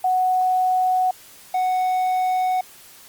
sine / triangle tone pair in turn, 740 / 740 Hz, F#5 / F#5, 0 / 0 cents, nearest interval unison, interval 0 cents, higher neither, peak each -16 dBFS, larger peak neither, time 0.04-1.11 / 1.54-2.61 s, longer neither, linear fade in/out 5 ms, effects white hiss -46 dBFS RMS until 3.08 s + Opus 32 kbps

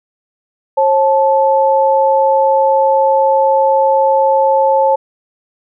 sine tone pair together, 540 / 872 Hz, C#5 / A5, -45 / -16 cents, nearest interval minor sixth, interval 829 cents, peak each -11 dBFS, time 0.77-4.96 s, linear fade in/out 10 ms, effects none

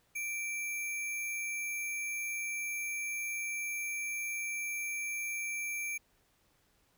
sine tone with sample-and-hold, 2341 Hz, D7, 6 cents flat, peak -34 dBFS, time 0.15-5.98 s, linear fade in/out 10 ms, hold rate 8820 Hz, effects pink hiss -71 dBFS RMS until 6.97 s

